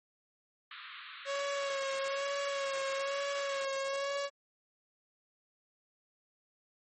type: band-pass noise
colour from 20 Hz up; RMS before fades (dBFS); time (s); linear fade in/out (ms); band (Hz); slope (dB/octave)
pink; -48; 0.71-3.64; 2; 1100 to 4100; 96
type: tone with vibrato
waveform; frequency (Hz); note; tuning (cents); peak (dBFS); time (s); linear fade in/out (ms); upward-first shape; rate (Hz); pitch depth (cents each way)
sawtooth; 553; C#5; -4; -29; 1.25-4.3; 50; sine; 1.1; 31
effects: MP3 32 kbps